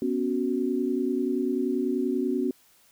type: chord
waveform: sine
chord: B suspended second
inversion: none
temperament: equal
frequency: 246.9 / 277.2 / 370 Hz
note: B3 / C#4 / F#4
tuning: 0 / 0 / 0 cents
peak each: -28 dBFS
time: 0.02-2.51 s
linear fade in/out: 2 ms
effects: white hiss -60 dBFS RMS until 2.91 s